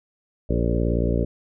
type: harmonic tone with a mistuned harmonic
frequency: 58.27 Hz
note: A#1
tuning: in tune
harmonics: 1 / 2 / 3 / 4 / 5 / 6 / 7 / 8 / 9 / 10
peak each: -23 / -26 / -28 / -29 / -30 / -31 / -31 / -32 / -33 / -33 dBFS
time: 0.49-1.25 s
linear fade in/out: 10 ms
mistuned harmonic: 8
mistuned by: -22 cents
effects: none